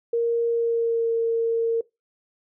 sine tone with pitch glide, 466.6 to 458.6 Hz, A#4 to A#4, +2 to -28 cents, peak -19 dBFS, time 0.13-1.81 s, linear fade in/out 5 ms, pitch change -30 cents, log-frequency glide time 0.48-1.12 s, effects noise-tail reverb RT60 0.2 s tail -21 dB re dry

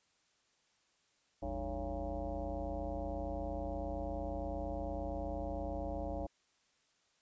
sine tone with frequency modulation, 303.2 Hz, D#4, 45 cents flat, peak -36 dBFS, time 1.42-6.27 s, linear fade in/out 10 ms, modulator 127 Hz, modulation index 3.5, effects white hiss -74 dBFS RMS until 7.21 s + resampled to 16000 Hz

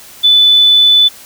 sine tone, 3492 Hz, A7, 14 cents flat, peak -4 dBFS, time 0.23-1.09 s, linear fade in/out 20 ms, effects white hiss -36 dBFS RMS until 1.25 s

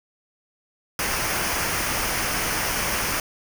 pink noise with comb filter, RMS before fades -25 dBFS, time 0.99-3.2 s, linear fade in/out 2 ms, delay 0.26 ms, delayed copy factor -0.55, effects none

